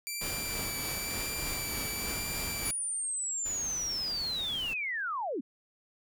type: tone with vibrato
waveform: 10% pulse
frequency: 2336 Hz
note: D7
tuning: 10 cents flat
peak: -26 dBFS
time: 0.07-2.71 s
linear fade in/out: 0 ms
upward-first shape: sine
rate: 1 Hz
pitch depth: 21 cents each way
type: noise with tremolo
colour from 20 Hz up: pink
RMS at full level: -37 dBFS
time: 0.21-2.71 s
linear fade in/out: 5 ms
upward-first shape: triangle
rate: 3.3 Hz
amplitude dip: 35%
type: linear sweep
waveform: sine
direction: down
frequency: 9956 to 217.9 Hz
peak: -31 dBFS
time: 2.65-5.41 s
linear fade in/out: 10 ms
type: noise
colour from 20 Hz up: pink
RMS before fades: -45 dBFS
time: 3.45-4.74 s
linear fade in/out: 10 ms
effects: none